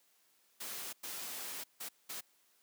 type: noise bursts at uneven times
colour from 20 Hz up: white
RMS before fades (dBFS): -43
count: 4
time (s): 0.6-0.93 / 1.03-1.64 / 1.8-1.89 / 2.09-2.21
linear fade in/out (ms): 10
effects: white hiss -71 dBFS RMS until 2.62 s + high-pass 200 Hz 12 dB/octave